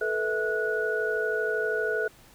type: tone cluster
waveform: sine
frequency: 435.3 / 487.9 / 651 / 1465 Hz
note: A4 / B4 / E5 / F#6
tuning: -19 / -21 / -22 / -18 cents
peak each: -28 / -33 / -34 / -29 dBFS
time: 0.01-2.08 s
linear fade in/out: 5 ms
effects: pink hiss -55 dBFS RMS until 2.34 s